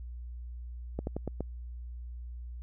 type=slowing click train; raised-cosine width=2 ms; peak=-20 dBFS; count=5; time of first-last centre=0.99-1.406 s; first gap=81 ms; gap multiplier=1.17; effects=added 60 Hz sine -39 dBFS peak until 2.62 s